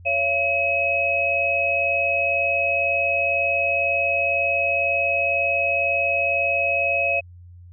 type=tone cluster; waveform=sine; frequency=558 / 680 / 2554 Hz; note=C#5 / F5 / D#7; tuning=+11 / -46 / +45 cents; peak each=-26 / -25 / -20 dBFS; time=0.05-7.21 s; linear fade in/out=20 ms; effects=added 88 Hz sine -41 dBFS peak until 7.72 s